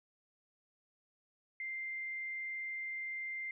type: tone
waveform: sine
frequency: 2093 Hz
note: C7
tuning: in tune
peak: -38 dBFS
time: 1.6-3.51 s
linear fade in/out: 2 ms
effects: none